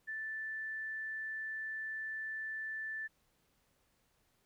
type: tone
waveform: sine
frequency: 1760 Hz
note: A6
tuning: in tune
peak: -38 dBFS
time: 0.07-3.08 s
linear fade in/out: 20 ms
effects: pink hiss -75 dBFS RMS until 4.45 s